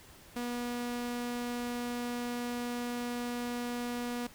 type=tone; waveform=sawtooth; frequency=241.9 Hz; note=B3; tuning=36 cents flat; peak=-30 dBFS; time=0.36-4.27 s; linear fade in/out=5 ms; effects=pink hiss -55 dBFS RMS until 4.34 s